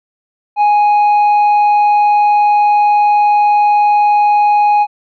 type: tone with tanh clipping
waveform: sine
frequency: 830.6 Hz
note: G#5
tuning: in tune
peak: -8 dBFS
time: 0.56-4.87 s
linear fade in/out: 50 ms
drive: 4 dB
effects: none